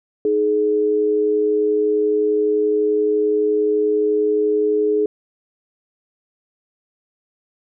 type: tone pair together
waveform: sine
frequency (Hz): 311.1 / 422.7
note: D#4 / G#4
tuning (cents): 0 / +31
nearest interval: perfect fourth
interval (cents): 531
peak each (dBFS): -23 / -15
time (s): 0.25-5.06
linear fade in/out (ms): 2
effects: none